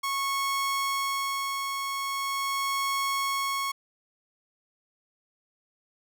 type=tone with tremolo; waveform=sawtooth; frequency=1100 Hz; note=C#6; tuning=14 cents flat; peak=-22 dBFS; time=0.03-3.72 s; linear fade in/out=10 ms; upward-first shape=sine; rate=0.42 Hz; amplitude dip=35%; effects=none